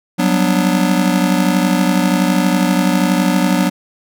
square chord, G major seventh, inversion third, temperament just, 183.75 / 196 / 245 / 294 Hz, F#3 / G3 / B3 / D4, -12 / 0 / -14 / +2 cents, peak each -16 / -21 / -19 / -19 dBFS, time 0.18-3.7 s, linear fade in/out 20 ms, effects none

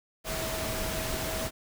sine tone in noise, 643 Hz, E5, 43 cents flat, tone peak -37 dBFS, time 0.24-1.51 s, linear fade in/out 50 ms, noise pink, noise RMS -33 dBFS, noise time 0.24-1.51 s, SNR -7 dB, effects none

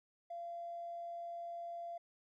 triangle tone, 686 Hz, F5, 31 cents flat, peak -38 dBFS, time 0.3-1.98 s, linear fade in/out 10 ms, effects tanh soft clip ceiling -40 dBFS

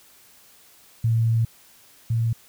sine tone pair in turn, 114 / 114.61 Hz, A#2 / A#2, -38 / -29 cents, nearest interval unison, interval 9 cents, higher second, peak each -17 / -19 dBFS, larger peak first, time 1.04-1.45 / 2.1-2.33 s, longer first, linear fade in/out 5 ms, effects white hiss -53 dBFS RMS until 2.48 s

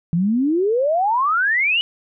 sine exponential sweep, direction up, 161.5 to 2987 Hz, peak -15 dBFS, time 0.13-1.81 s, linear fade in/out 0 ms, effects none

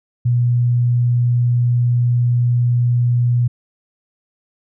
sine tone, 121.3 Hz, B2, 31 cents flat, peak -12 dBFS, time 0.25-3.48 s, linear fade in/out 10 ms, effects none

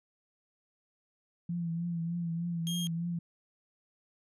sine tone with vibrato, 169.4 Hz, E3, 48 cents sharp, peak -31 dBFS, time 1.49-3.19 s, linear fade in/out 5 ms, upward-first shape triangle, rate 3.3 Hz, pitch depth 50 cents each way
sawtooth tone, 3233 Hz, G#7, 47 cents flat, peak -32 dBFS, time 2.67-2.87 s, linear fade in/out 0 ms
effects resampled to 32000 Hz

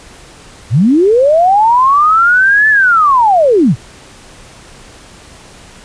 sine linear two-way sweep, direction up then down, 92.5 to 1759 to 92.5 Hz, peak -5 dBFS, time 0.7-3.76 s, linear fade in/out 50 ms, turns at 2.69 s, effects pink hiss -37 dBFS RMS until 5.84 s + resampled to 22050 Hz

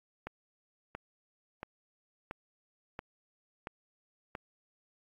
click train, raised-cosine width 0.5 ms, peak -24 dBFS, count 7, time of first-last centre 0.27-4.352 s, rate 1.47 Hz, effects AAC 64 kbps

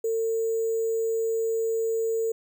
sine tone with sample-and-hold, 450 Hz, A4, 39 cents sharp, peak -23 dBFS, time 0.04-2.32 s, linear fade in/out 5 ms, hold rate 7350 Hz, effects none

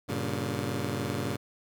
15% pulse chord, G diminished, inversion none, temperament just, 98 / 117.6 / 141.12 Hz, G2 / Bb2 / Db3, 0 / +16 / +31 cents, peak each -28 dBFS, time 0.08-1.37 s, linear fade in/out 20 ms, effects none

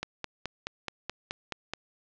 click train, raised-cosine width 0.2 ms, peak -15 dBFS, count 9, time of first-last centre 0.03-1.736 s, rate 4.69 Hz, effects low-pass 5000 Hz 12 dB/octave

